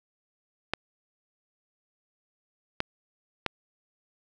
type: clicks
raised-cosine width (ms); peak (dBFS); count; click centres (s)
0.3; -10; 3; 0.736 / 2.804 / 3.463
effects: none